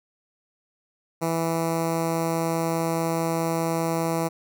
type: tone with notch filter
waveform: 10% pulse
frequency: 164.8 Hz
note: E3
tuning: in tune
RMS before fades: -25 dBFS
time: 1.21-4.29 s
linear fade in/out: 20 ms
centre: 3200 Hz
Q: 0.77
effects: none